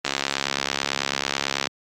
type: click train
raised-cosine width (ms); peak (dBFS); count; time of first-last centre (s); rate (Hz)
0.2; -4; 113; 0.05-1.671; 69.1
effects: high-pass 150 Hz 12 dB/octave + Opus 24 kbps